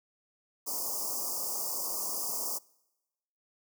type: band-stop noise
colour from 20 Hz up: white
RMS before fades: -34 dBFS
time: 0.66-2.59 s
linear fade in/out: 20 ms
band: 1200 to 4800 Hz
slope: 96 dB/octave
effects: noise-tail reverb RT60 1.0 s tail -25 dB re dry + high-pass 300 Hz 12 dB/octave